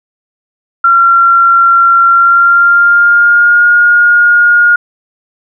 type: tone with pitch glide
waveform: sine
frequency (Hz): 1371 to 1427.6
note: F6 to F6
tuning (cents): -32 to +38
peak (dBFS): -3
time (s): 0.84-4.76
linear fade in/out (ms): 5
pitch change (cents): +70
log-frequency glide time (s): 2.07-3.65
effects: none